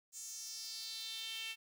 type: tone with high-pass filter sweep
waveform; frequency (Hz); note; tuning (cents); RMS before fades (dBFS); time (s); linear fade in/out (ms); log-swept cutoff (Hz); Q
sawtooth; 447.2; A4; +28; -45; 0.12-1.56; 50; 7200 to 2700; 4.2
effects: 12-bit